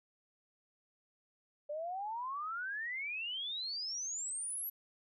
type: exponential sweep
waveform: sine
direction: up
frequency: 578 to 12000 Hz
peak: -37 dBFS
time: 1.69-4.7 s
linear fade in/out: 10 ms
effects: none